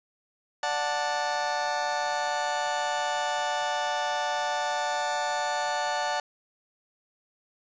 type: chord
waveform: 30% pulse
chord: D major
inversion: none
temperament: just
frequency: 587.3 / 734.2 / 881 Hz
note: D5 / F#5 / A5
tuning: 0 / -14 / +2 cents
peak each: -30 / -28 / -27 dBFS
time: 0.63-6.2 s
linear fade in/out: 2 ms
effects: resampled to 16000 Hz + 8-bit